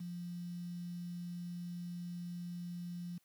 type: tone with quantisation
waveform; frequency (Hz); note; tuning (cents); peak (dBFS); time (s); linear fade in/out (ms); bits
sine; 174.8; F3; +2; -40; 0-3.18; 5; 10
effects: white hiss -75 dBFS RMS until 3.24 s + high-pass 100 Hz 12 dB/octave